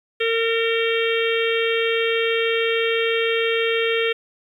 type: harmonic tone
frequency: 456.6 Hz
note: A#4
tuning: 36 cents flat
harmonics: 1 / 3 / 4 / 5 / 6 / 7 / 8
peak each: -20 / -30 / -28 / -27 / -28 / -28 / -35 dBFS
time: 0.2-4.13 s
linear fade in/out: 10 ms
effects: 9-bit